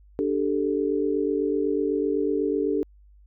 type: chord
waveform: sine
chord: D suspended fourth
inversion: none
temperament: equal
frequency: 293.7 / 392 / 440 Hz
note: D4 / G4 / A4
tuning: 0 / 0 / 0 cents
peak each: -26 dBFS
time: 0.19-2.83 s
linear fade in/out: 0 ms
effects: added 50 Hz sine -50 dBFS peak until 3.26 s